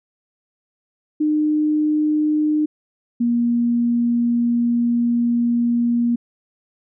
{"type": "tone pair in turn", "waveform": "sine", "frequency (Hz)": [303.8, 237.4], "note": ["D#4", "A#3"], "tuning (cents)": [-41, 32], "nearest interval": "major third", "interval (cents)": 427, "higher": "first", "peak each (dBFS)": -15, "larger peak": "neither", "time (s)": [[1.2, 2.66], [3.2, 6.16]], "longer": "second", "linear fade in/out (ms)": 10, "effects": []}